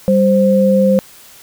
sine tone pair together, 196 / 523.3 Hz, G3 / C5, 0 / 0 cents, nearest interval octave + perfect fourth, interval 1700 cents, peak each -11 dBFS, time 0.08-0.99 s, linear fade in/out 0 ms, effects white hiss -41 dBFS RMS until 1.42 s

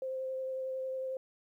sine tone with vibrato, 523.3 Hz, C5, in tune, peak -34 dBFS, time 0.02-1.17 s, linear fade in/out 2 ms, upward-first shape sine, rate 11 Hz, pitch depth 11 cents each way, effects 12-bit

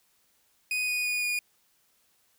40% pulse tone with pitch steps, 2489 / 2475 / 2460 / 2446 Hz, D#7 / D#7 / D#7 / D#7, 0 / -10 / -20 / -30 cents, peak -26 dBFS, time 0.71-1.39 s, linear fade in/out 2 ms, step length 170 ms, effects white hiss -68 dBFS RMS until 2.38 s

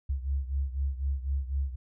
sine beating tone pair, 67.3 / 71.3 Hz, C2 / C#2, +49 / +49 cents, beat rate 4 Hz, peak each -29 / -33 dBFS, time 0.09-1.76 s, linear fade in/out 10 ms, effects none

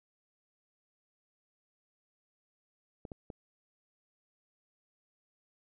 clicks, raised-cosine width 2 ms, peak -29 dBFS, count 3, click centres 3.052 / 3.118 / 3.302 s, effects none

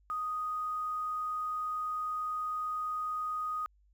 sine tone with quantisation, 1244.5 Hz, D#6, in tune, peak -32 dBFS, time 0.1-3.66 s, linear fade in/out 0 ms, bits 10, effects added 50 Hz sine -63 dBFS peak until 3.93 s

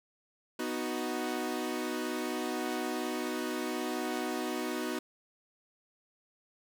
sawtooth chord, B major, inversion none, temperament equal, 246.9 / 311.1 / 370 Hz, B3 / D#4 / F#4, 0 / 0 / 0 cents, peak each -33 dBFS, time 0.59-4.99 s, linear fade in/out 5 ms, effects none

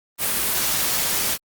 white noise, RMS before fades -22 dBFS, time 0.18-1.38 s, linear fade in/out 50 ms, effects Opus 32 kbps

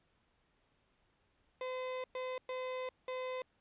35% pulse tone bursts at uneven times, 511 Hz, C5, 41 cents flat, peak -36 dBFS, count 4, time 1.61-2.04 / 2.15-2.38 / 2.49-2.89 / 3.08-3.42 s, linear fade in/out 2 ms, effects pink hiss -75 dBFS RMS until 3.6 s + resampled to 8000 Hz

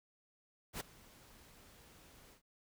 pink noise with ADSR envelope, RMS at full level -39 dBFS, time 0.73-2.42 s, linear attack 71 ms, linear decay 14 ms, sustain -22 dB, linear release 100 ms, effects none

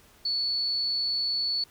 sine tone, 4435 Hz, C#8, in tune, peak -25 dBFS, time 0.25-1.64 s, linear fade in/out 5 ms, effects pink hiss -57 dBFS RMS until 1.7 s

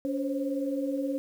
sine tone cluster, 282.1 / 521 / 540 Hz, C#4 / C5 / C#5, +30 / -7 / -45 cents, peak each -29 / -35 / -35 dBFS, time 0.05-1.18 s, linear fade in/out 0 ms, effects 9-bit

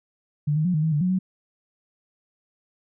sine tone with pitch steps, 147.9 / 154.8 / 180.1 / 153.4 / 159.6 / 147.3 / 182.2 / 186.4 Hz, D3 / D#3 / F#3 / D#3 / D#3 / D3 / F#3 / F#3, +13 / -9 / -46 / -24 / +44 / +6 / -26 / +13 cents, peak -19 dBFS, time 0.47-1.19 s, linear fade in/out 10 ms, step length 90 ms, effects none

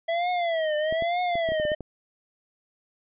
square tone with vibrato, 659.3 Hz, E5, in tune, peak -24 dBFS, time 0.08-1.75 s, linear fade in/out 10 ms, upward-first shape triangle, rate 1.1 Hz, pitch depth 170 cents each way
clicks, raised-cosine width 2 ms, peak -22 dBFS, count 9, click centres 0.925 / 1.023 / 1.355 / 1.489 / 1.52 / 1.599 / 1.652 / 1.718 / 1.807 s
effects resampled to 8000 Hz

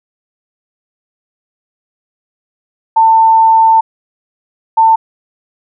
sine tone bursts at uneven times, 895 Hz, A5, 29 cents sharp, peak -4 dBFS, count 2, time 2.96-3.81 / 4.77-4.96 s, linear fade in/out 10 ms, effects none

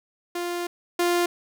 sawtooth tone pair in turn, 349.4 / 349.4 Hz, F4 / F4, +1 / +1 cents, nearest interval unison, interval 0 cents, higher neither, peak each -23 / -16 dBFS, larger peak second, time 0.35-0.67 / 0.99-1.26 s, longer first, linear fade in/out 5 ms, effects none

